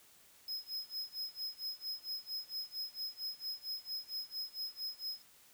square tone with tremolo, 5110 Hz, D#8, 45 cents sharp, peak -37 dBFS, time 0.48-5.22 s, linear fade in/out 2 ms, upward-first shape sine, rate 4.4 Hz, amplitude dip 95%, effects white hiss -63 dBFS RMS until 5.53 s

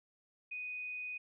sine tone, 2489 Hz, D#7, in tune, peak -39 dBFS, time 0.51-1.18 s, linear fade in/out 10 ms, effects none

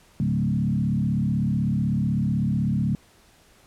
sine tone with frequency modulation, 170 Hz, F3, 46 cents flat, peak -20 dBFS, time 0.2-2.95 s, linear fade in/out 0 ms, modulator 36 Hz, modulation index 1.7, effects pink hiss -56 dBFS RMS until 3.66 s + low-pass 12000 Hz 12 dB/octave

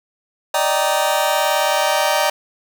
sawtooth chord, Eb major seventh, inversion third, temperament just, 583.4 / 622.3 / 777.8 / 933.4 Hz, D5 / Eb5 / G5 / Bb5, -12 / 0 / -14 / +2 cents, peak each -17 dBFS, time 0.54-2.3 s, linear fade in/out 5 ms, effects none

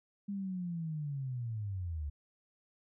sine linear sweep, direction down, 203.7 to 70 Hz, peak -35 dBFS, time 0.28-2.1 s, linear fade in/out 10 ms, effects none

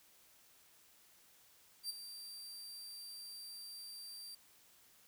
sawtooth tone with ADSR envelope, 4699 Hz, D8, in tune, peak -34 dBFS, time 1.83-4.35 s, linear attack 66 ms, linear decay 17 ms, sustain -11 dB, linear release 4 ms, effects white hiss -66 dBFS RMS until 5.07 s

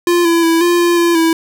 square tone with pitch steps, 348.1 / 336.3 / 330 / 347.9 / 345.9 / 341.7 / 327.6 Hz, F4 / E4 / E4 / F4 / F4 / F4 / E4, -6 / +35 / +2 / -7 / -17 / -38 / -11 cents, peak -10 dBFS, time 0.07-1.33 s, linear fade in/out 2 ms, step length 180 ms, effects none

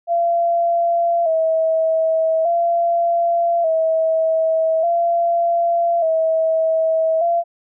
sine tone with vibrato, 664 Hz, E5, 12 cents sharp, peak -14 dBFS, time 0.07-7.44 s, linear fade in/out 50 ms, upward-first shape square, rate 0.42 Hz, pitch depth 50 cents each way, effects none

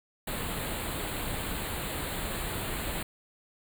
pink band-stop noise, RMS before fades -34 dBFS, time 0.27-3.03 s, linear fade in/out 5 ms, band 4400 to 7300 Hz, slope 96 dB/octave, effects none

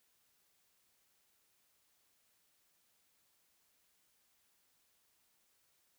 silence, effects white hiss -75 dBFS RMS until 5.98 s

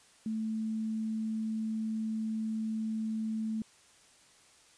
sine tone, 220 Hz, A3, in tune, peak -31 dBFS, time 0.26-3.62 s, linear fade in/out 2 ms, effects white hiss -61 dBFS RMS until 4.77 s + resampled to 22050 Hz

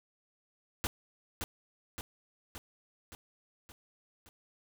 pink noise with echo, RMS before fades -33 dBFS, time 0.84-0.87 s, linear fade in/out 0 ms, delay 570 ms, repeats 6, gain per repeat -4 dB, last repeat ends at 4.29 s, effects none

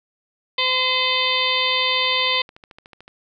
harmonic tone, 513 Hz, C5, 34 cents flat, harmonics 1 / 2 / 4 / 5 / 6 / 7 / 8 / 9, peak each -29 / -25 / -24 / -27 / -24 / -23 / -30 / -30 dBFS, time 0.58-2.42 s, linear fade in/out 5 ms
click train, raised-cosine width 0.3 ms, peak -27 dBFS, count 15, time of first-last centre 2.05-3.079 s, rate 13.6 Hz
effects none

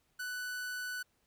45% pulse tone, 1489 Hz, F#6, 11 cents sharp, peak -37 dBFS, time 0.19-1.03 s, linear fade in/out 10 ms, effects pink hiss -75 dBFS RMS until 1.26 s

